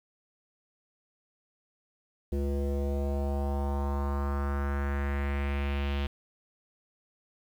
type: tone with low-pass filter sweep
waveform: square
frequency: 70.3 Hz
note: C#2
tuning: 25 cents sharp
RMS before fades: -30 dBFS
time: 2.32-6.07 s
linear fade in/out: 5 ms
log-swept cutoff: 410 to 3200 Hz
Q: 2.8
effects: 9-bit